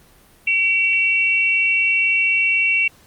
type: tone pair together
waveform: sine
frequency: 2286 / 2718 Hz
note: D7 / F7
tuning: -47 / -48 cents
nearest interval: minor third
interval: 299 cents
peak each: -19 / -16 dBFS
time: 0.47-2.88 s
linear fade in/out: 5 ms
effects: pink hiss -51 dBFS RMS until 3.06 s + Opus 32 kbps